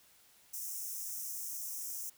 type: high-pass noise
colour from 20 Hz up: white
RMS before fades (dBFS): -41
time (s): 0.53-2.1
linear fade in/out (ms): 10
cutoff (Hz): 5400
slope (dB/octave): 96
effects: white hiss -64 dBFS RMS until 2.17 s